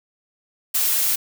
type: noise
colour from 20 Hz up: blue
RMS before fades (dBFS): -20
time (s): 0.74-1.16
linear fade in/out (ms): 10
effects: none